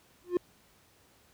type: tone with exponential growth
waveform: triangle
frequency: 355 Hz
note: F4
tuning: 28 cents sharp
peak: -18 dBFS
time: 0.24-0.37 s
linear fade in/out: 2 ms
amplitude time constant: 27 ms
effects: pink hiss -63 dBFS RMS until 1.33 s + high-pass 60 Hz 12 dB/octave